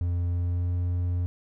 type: tone with pitch glide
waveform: triangle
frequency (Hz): 87.31 to 88.38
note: F2 to F2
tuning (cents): 0 to +21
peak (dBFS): -22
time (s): 0.01-1.26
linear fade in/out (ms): 0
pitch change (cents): +21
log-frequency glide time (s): 0.3-0.71
effects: none